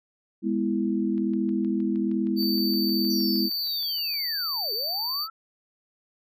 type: chord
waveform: sine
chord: E major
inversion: first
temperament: just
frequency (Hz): 206 / 247.2 / 329.6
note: G#3 / B3 / E4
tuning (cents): -14 / +2 / 0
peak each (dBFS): -26 / -28 / -27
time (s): 0.42-3.5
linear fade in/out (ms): 50
type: click train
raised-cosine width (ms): 0.3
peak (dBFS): -36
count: 20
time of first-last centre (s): 1.18-4.14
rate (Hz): 6.42
type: tone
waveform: square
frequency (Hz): 4579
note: D8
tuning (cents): -45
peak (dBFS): -27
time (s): 2.36-5.28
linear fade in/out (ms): 50
type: linear two-way sweep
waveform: sine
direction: down then up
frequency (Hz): 5920 to 390 to 1353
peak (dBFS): -36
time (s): 3.1-5.3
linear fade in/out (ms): 5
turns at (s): 4.73
effects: none